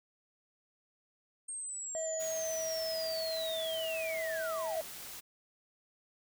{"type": "linear sweep", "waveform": "sine", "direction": "down", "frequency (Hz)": [8570, 565], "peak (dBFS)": -38, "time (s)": [1.48, 4.82], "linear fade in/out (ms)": 10}
{"type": "tone with pitch glide", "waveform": "triangle", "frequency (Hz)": [640, 646.3], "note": ["D#5", "E5"], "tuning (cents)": [49, -34], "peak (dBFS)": -33, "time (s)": [1.95, 4.81], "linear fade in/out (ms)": 0, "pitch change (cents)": 17, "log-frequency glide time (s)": [2.07, 3.17]}
{"type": "noise", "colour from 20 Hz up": "white", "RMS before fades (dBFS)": -46, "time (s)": [2.19, 5.21], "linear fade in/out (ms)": 20}
{"effects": []}